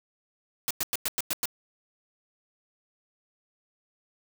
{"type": "noise bursts", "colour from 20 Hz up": "white", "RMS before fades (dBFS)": -28, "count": 7, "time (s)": [0.68, 1.456], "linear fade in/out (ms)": 0, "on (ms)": 26, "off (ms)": 99, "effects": []}